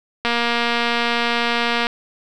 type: click train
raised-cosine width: 0.3 ms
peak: -4 dBFS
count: 383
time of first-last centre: 0.25-1.869 s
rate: 236 Hz
effects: none